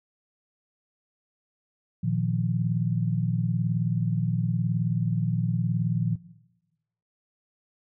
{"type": "chord", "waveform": "sine", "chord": "Bb suspended fourth", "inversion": "none", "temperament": "equal", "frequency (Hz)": [116.54, 155.56, 174.61], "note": ["Bb2", "Eb3", "F3"], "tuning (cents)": [0, 0, 0], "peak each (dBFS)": [-27, -28, -27], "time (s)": [2.03, 6.16], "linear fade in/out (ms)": 10, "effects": ["noise-tail reverb RT60 1.0 s tail -18 dB re dry"]}